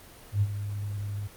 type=tone with ADSR envelope; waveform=sine; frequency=101.8 Hz; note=G#2; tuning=34 cents flat; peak=-19 dBFS; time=0.32-1.28 s; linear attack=96 ms; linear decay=49 ms; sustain=-11 dB; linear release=16 ms; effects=pink hiss -50 dBFS RMS until 1.36 s + Opus 24 kbps